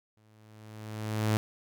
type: tone with exponential growth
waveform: sawtooth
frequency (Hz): 108.1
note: A2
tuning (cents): -30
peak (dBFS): -19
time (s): 0.17-1.37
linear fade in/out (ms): 0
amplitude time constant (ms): 260
effects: none